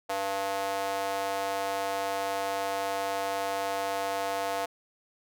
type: tone with high-pass filter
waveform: square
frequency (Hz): 98.1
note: G2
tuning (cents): +2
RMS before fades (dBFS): -31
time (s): 0.09-4.66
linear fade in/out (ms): 10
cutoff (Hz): 650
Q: 2.7
effects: none